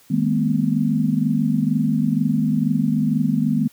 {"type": "tone cluster", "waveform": "sine", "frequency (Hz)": [157.5, 205.3, 229.4, 251.6], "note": ["D#3", "G#3", "A#3", "B3"], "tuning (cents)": [21, -20, -28, 32], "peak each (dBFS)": -22, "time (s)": [0.1, 3.68], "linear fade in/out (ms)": 10, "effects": ["white hiss -53 dBFS RMS until 3.72 s"]}